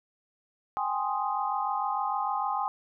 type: chord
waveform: sine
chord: Ab major seventh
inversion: third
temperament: equal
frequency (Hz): 784 / 830.6 / 1046.5 / 1244.5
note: G5 / Ab5 / C6 / Eb6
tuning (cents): 0 / 0 / 0 / 0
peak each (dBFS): -33 / -31 / -32 / -34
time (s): 0.77-2.68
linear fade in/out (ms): 0
effects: none